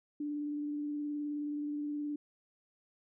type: tone with vibrato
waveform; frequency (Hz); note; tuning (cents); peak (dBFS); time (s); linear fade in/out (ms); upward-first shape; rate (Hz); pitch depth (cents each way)
sine; 294.1; D4; +3; -34; 0.2-2.16; 5; triangle; 19; 19
effects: none